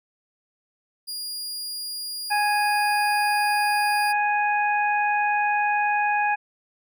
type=tone; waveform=sawtooth; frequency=4840 Hz; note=D#8; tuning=49 cents flat; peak=-27 dBFS; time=1.07-4.13 s; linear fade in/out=20 ms
type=harmonic tone; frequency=830.6 Hz; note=G#5; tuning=in tune; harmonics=1 / 2 / 3; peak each=-21 / -26 / -28 dBFS; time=2.3-6.36 s; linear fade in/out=20 ms
effects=none